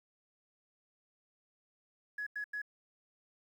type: tone bursts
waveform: sine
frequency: 1684 Hz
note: G#6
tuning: 24 cents sharp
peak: -35 dBFS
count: 3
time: 2.18-2.618 s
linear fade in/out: 5 ms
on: 86 ms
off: 90 ms
effects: tanh soft clip ceiling -31 dBFS + 11-bit